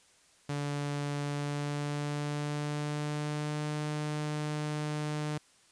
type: tone with pitch glide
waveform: sawtooth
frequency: 144.4 to 150.53 Hz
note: D3 to D3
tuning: -29 to +43 cents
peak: -28 dBFS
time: 0.49-5.38 s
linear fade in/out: 5 ms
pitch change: +72 cents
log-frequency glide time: 1.24-3.8 s
effects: white hiss -63 dBFS RMS until 5.71 s + resampled to 22050 Hz